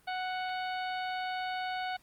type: harmonic tone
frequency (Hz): 740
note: F#5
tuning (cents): 0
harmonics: 1 / 2 / 3 / 4 / 5 / 6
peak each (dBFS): -34 / -40 / -44 / -46 / -48 / -50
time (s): 0.07-1.97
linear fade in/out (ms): 10
effects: pink hiss -65 dBFS RMS until 2.02 s + Opus 32 kbps